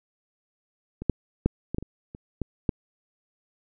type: clicks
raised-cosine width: 3 ms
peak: -21 / -7 / -7 / -16 / -14 / -24 / -26 / -15 / -9 dBFS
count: 9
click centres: 1.02 / 1.097 / 1.46 / 1.746 / 1.784 / 1.826 / 2.149 / 2.417 / 2.692 s
effects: none